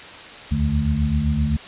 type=tone cluster; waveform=sine; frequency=71.5 / 79.2 / 149.9 / 220.2 Hz; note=D2 / D#2 / D3 / A3; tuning=-46 / +31 / +36 / +2 cents; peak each=-23 dBFS; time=0.51-1.57 s; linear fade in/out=10 ms; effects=white hiss -38 dBFS RMS until 1.67 s + resampled to 8000 Hz